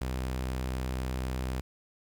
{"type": "tone", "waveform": "sawtooth", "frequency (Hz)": 64, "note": "C2", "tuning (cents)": -38, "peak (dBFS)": -27, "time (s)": [0.01, 1.61], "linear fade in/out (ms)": 5, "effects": ["10-bit"]}